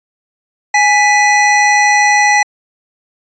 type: tone pair together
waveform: square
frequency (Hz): 831 / 1976.5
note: G#5 / B6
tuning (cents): +1 / +1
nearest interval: octave + minor third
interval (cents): 1500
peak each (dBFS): -11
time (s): 0.74-2.43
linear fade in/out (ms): 5
effects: resampled to 16000 Hz